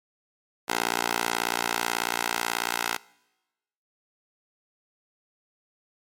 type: tone with high-pass filter sweep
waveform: 10% pulse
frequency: 58.27 Hz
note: A#1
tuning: in tune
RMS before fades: -28 dBFS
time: 0.68-2.97 s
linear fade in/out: 10 ms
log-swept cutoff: 640 to 1000 Hz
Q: 0.74
effects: noise-tail reverb RT60 1.0 s tail -23 dB re dry + MP3 64 kbps